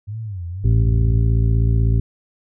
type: tone with vibrato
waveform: sine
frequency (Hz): 98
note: G2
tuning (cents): 0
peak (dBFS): -25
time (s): 0.07-1.19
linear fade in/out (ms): 20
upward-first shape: sine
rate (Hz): 1.9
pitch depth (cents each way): 240
type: harmonic tone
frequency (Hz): 56.1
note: A1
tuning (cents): +34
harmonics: 1 / 2 / 3 / 4 / 5 / 7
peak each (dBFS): -16 / -16 / -28 / -33 / -33 / -34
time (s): 0.64-2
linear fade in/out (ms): 5
effects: none